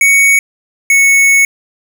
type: tone pair in turn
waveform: square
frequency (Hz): 2231 / 2210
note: C#7 / C#7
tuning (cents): +11 / -6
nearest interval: unison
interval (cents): 17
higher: first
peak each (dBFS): -6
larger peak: neither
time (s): 0.01-0.39 / 0.9-1.45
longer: second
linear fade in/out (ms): 2
effects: 8-bit